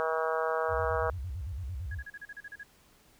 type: harmonic tone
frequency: 160.4 Hz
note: E3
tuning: 47 cents flat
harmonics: 3 / 4 / 5 / 6 / 7 / 8 / 9 / 10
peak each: -32 / -33 / -38 / -38 / -36 / -37 / -39 / -42 dBFS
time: 0-1.1 s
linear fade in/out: 0 ms
type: tone with vibrato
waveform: sine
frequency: 77 Hz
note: D#2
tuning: 17 cents flat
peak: -34 dBFS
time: 0.68-2.04 s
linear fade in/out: 50 ms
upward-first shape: square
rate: 8.9 Hz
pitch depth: 300 cents each way
type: tone bursts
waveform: sine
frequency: 1663 Hz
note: G#6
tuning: 2 cents sharp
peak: -40 dBFS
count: 10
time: 1.91-2.633 s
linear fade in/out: 5 ms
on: 39 ms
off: 37 ms
effects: pink hiss -62 dBFS RMS until 3.19 s